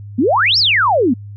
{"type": "exponential two-way sweep", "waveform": "sine", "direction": "up then down", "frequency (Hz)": [218.8, 5588, 218.8], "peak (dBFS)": -10, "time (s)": [0.18, 1.14], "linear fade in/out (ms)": 10, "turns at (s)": 0.58, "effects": ["added 102 Hz sine -29 dBFS peak until 1.36 s"]}